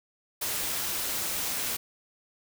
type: noise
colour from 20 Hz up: white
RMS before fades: -31 dBFS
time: 0.41-1.77 s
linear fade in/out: 10 ms
effects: none